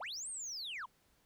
sine linear two-way sweep, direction up then down, 451.8 to 8870 to 867 Hz, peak -38 dBFS, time 0-0.86 s, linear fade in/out 10 ms, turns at 0.29 s, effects tanh soft clip ceiling -39 dBFS + pink hiss -72 dBFS RMS until 1.25 s

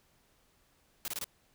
white noise bursts, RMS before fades -37 dBFS, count 4, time 1.05-1.242 s, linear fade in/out 0 ms, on 30 ms, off 24 ms, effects pink hiss -69 dBFS RMS until 1.54 s

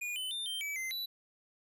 square tone with pitch steps, 2442 / 3026 / 3599 / 3150 / 2295 / 2072 / 3956 Hz, D#7 / F#7 / A7 / G7 / D7 / C7 / B7, -33 / +38 / +38 / +8 / -40 / -17 / +2 cents, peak -36 dBFS, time 0.01-1.06 s, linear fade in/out 10 ms, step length 150 ms, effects none

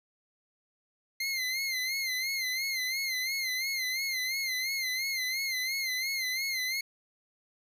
25% pulse tone with vibrato, 2093 Hz, C7, in tune, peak -26 dBFS, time 1.2-6.81 s, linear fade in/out 5 ms, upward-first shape sine, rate 2.9 Hz, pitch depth 74 cents each way, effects none

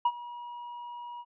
triangle tone with ADSR envelope, 961 Hz, B5, 48 cents flat, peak -18 dBFS, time 0.05-1.25 s, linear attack 6 ms, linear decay 54 ms, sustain -19 dB, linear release 48 ms, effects resampled to 8000 Hz

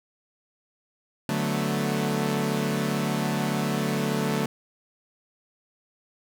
sawtooth chord, B minor seventh, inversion first, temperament equal, 146.83 / 185 / 220 / 246.9 Hz, D3 / F#3 / A3 / B3, 0 / 0 / 0 / 0 cents, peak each -25 / -26 / -24 / -30 dBFS, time 1.29-4.46 s, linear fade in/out 2 ms, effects none

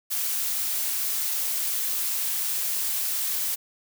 blue noise, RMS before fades -27 dBFS, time 0.1-3.56 s, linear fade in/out 20 ms, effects none

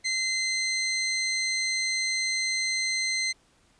20% pulse tone, 2068 Hz, C7, 21 cents flat, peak -20 dBFS, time 0.04-3.33 s, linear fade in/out 20 ms, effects pink hiss -63 dBFS RMS until 3.79 s + resampled to 22050 Hz

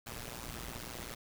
pink noise with amplitude modulation, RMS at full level -40 dBFS, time 0.06-1.15 s, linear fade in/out 10 ms, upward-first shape sine, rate 119 Hz, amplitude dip 95%, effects none

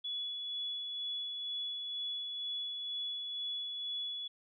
sine tone with tremolo, 3405 Hz, G#7, 42 cents sharp, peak -35 dBFS, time 0.04-4.28 s, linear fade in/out 10 ms, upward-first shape sine, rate 2.1 Hz, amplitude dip 30%, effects none

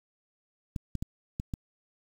clicks, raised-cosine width 5 ms, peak -20 dBFS, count 5, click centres 0.762 / 0.953 / 1.025 / 1.399 / 1.538 s, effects 8-bit

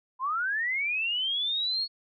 sine linear sweep, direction up, 990 to 4376 Hz, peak -26 dBFS, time 0.19-1.88 s, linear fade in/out 50 ms, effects none

